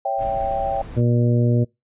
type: chord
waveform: sine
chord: C# diminished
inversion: none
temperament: equal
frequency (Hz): 554.4 / 659.3 / 784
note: C#5 / E5 / G5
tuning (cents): 0 / 0 / 0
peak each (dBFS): -26 / -26 / -22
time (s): 0.05-0.82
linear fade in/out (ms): 5
type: noise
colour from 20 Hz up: brown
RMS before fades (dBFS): -33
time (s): 0.17-1.02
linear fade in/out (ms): 50
type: harmonic tone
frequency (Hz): 119.8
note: A#2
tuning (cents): +48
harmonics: 1 / 2 / 3 / 4 / 5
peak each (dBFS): -16 / -22 / -26 / -28 / -30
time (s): 0.96-1.65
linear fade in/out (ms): 20
effects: noise-tail reverb RT60 0.2 s tail -24 dB re dry + resampled to 8000 Hz